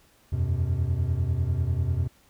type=chord; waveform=triangle; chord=E suspended second; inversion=none; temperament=equal with one note detuned; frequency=82.41 / 92.5 / 126.36 Hz; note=E2 / F#2 / B2; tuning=0 / 0 / +40 cents; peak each=-25 / -25 / -26 dBFS; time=0.32-2.08 s; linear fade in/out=10 ms; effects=pink hiss -60 dBFS RMS until 2.29 s